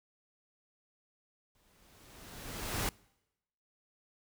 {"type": "noise with exponential growth", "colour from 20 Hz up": "pink", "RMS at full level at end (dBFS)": -32, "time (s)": [1.55, 2.89], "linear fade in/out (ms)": 1, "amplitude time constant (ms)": 290, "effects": ["noise-tail reverb RT60 0.9 s tail -25 dB re dry"]}